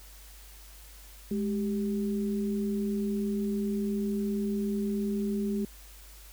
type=tone pair together; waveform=sine; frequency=209.1 / 392 Hz; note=G#3 / G4; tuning=+12 / 0 cents; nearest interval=major seventh; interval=1088 cents; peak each=-28 / -34 dBFS; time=1.31-5.65 s; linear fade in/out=2 ms; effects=added 50 Hz sine -49 dBFS peak until 6.32 s + white hiss -53 dBFS RMS until 6.32 s